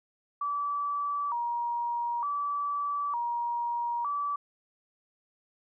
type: tone with vibrato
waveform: sine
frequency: 1046 Hz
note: C6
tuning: 1 cent flat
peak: -28 dBFS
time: 0.41-4.36 s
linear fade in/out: 5 ms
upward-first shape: square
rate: 0.55 Hz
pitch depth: 170 cents each way
effects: none